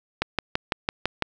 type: click train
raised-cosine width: 0.3 ms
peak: -6 dBFS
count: 7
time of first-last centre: 0.22-1.223 s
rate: 5.98 Hz
effects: none